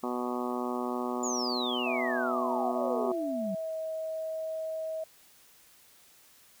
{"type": "harmonic tone", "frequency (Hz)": 123.47, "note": "B2", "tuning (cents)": 0, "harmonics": [2, 3, 4, 5, 6, 7, 8, 9, 10], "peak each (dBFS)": [-34, -36, -41, -41, -40, -41, -43, -40, -44], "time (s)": [0.03, 3.12], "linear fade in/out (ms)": 5}
{"type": "exponential sweep", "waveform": "sine", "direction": "down", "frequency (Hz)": [7110, 184.5], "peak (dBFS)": -32, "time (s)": [1.23, 3.55], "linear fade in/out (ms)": 5}
{"type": "tone with pitch glide", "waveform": "sine", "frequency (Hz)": [665, 638.6], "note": ["E5", "D#5"], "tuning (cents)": [15, 45], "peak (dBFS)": -32, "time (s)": [1.86, 5.04], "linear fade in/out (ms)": 5, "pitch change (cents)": -70, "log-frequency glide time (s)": [3.12, 3.78]}
{"effects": ["white hiss -59 dBFS RMS until 6.6 s"]}